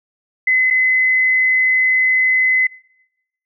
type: tone with dropouts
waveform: sine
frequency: 2033 Hz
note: B6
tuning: 50 cents sharp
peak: -11 dBFS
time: 0.47-2.67 s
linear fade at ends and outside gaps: 5 ms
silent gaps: 0.703-0.707 s
effects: noise-tail reverb RT60 0.9 s tail -23 dB re dry